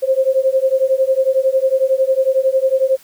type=beating tone pair; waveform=sine; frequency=523.3 / 534.3 Hz; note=C5 / C5; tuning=0 / +36 cents; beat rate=11 Hz; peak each=-15 dBFS; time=0.02-2.97 s; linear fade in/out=20 ms; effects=white hiss -47 dBFS RMS until 3.03 s